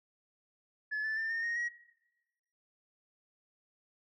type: tone with pitch steps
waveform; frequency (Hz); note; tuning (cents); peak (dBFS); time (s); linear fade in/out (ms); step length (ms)
sine; 1716 / 1752.1 / 1788.9 / 1826.5 / 1864.8 / 1904; A6 / A6 / A6 / A#6 / A#6 / A#6; -44 / -8 / +28 / -36 / 0 / +36; -30; 0.91-1.69; 20; 130
effects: noise-tail reverb RT60 1.0 s tail -20 dB re dry + tanh soft clip ceiling -30 dBFS